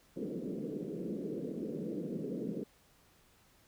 pink band-pass noise, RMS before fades -39 dBFS, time 0.16-2.64 s, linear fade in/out 10 ms, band 160 to 490 Hz, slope 48 dB/octave, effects pink hiss -66 dBFS RMS until 3.67 s

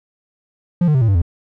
triangle tone with pitch steps, 174.61 / 151.13 / 130.81 / 113.22 / 98 / 84.82 Hz, F3 / D3 / C3 / A2 / G2 / E2, 0 / +50 / 0 / +50 / 0 / +50 cents, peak -9 dBFS, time 0.81-1.218 s, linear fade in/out 5 ms, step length 68 ms, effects none

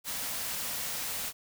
white band-stop noise, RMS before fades -35 dBFS, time 0.04-1.33 s, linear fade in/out 50 ms, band 300 to 430 Hz, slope 96 dB/octave, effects none

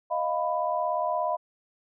sine tone cluster, 623 / 700 / 993 Hz, D#5 / F5 / B5, +2 / +4 / +9 cents, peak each -29 dBFS, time 0.1-1.37 s, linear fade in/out 20 ms, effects none

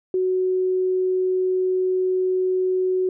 sine tone, 370.9 Hz, F#4, 4 cents sharp, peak -18 dBFS, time 0.14-3.09 s, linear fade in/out 2 ms, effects none

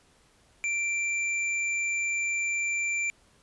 square tone, 2354 Hz, D7, 3 cents sharp, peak -27 dBFS, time 0.64-3.1 s, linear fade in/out 0 ms, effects pink hiss -62 dBFS RMS until 3.42 s + resampled to 24000 Hz

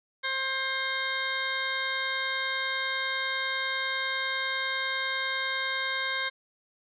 harmonic tone, 530 Hz, C5, 22 cents sharp, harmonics 1 / 2 / 3 / 4 / 6 / 7 / 8, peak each -41 / -36 / -32 / -33 / -39 / -37 / -42 dBFS, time 0.23-6.3 s, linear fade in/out 20 ms, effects none

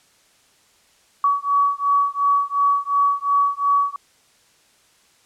sine beating tone pair, 1132 / 1134.8 Hz, C#6 / C#6, +36 / +40 cents, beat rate 2.8 Hz, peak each -19 / -19 dBFS, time 1.24-3.96 s, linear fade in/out 2 ms, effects white hiss -57 dBFS RMS until 5.25 s + low-pass 9000 Hz 12 dB/octave

